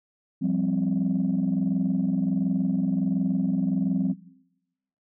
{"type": "chord", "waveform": "sine", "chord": "F suspended second", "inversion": "none", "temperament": "equal", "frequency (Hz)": [174.61, 196, 261.6], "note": ["F3", "G3", "C4"], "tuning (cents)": [0, 0, 0], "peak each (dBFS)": -25, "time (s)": [0.41, 4.14], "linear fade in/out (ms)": 20, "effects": ["noise-tail reverb RT60 0.9 s tail -20 dB re dry", "tanh soft clip ceiling -16 dBFS"]}